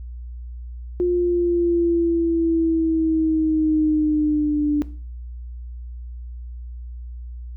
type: exponential sweep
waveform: sine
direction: down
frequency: 355.3 to 293.7 Hz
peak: -16 dBFS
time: 1-4.82 s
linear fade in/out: 0 ms
effects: noise-tail reverb RT60 0.4 s tail -17 dB re dry + added 60 Hz sine -31 dBFS peak until 7.56 s